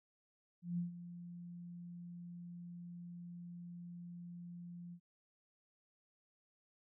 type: tone with ADSR envelope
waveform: sine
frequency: 174 Hz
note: F3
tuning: 6 cents flat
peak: -34 dBFS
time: 0.62-5 s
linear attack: 160 ms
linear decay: 130 ms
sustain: -13 dB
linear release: 71 ms
effects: none